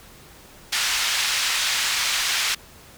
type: band-pass noise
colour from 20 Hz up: white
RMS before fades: -23 dBFS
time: 0.72-2.55 s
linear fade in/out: 10 ms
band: 1400 to 4900 Hz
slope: 12 dB/octave
effects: pink hiss -47 dBFS RMS until 2.97 s